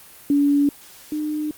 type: tone pair in turn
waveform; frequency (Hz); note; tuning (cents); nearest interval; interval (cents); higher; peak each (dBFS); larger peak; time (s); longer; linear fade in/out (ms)
sine; 285.7 / 303; D4 / D#4; -48 / -46; minor second; 102; second; -14 / -22; first; 0.3-0.69 / 1.12-1.51; neither; 2
effects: white hiss -45 dBFS RMS until 1.57 s + Opus 32 kbps